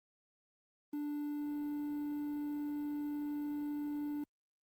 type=tone with quantisation; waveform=triangle; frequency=293.7 Hz; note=D4; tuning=in tune; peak=-34 dBFS; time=0.93-4.24 s; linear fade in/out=5 ms; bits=10; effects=Opus 32 kbps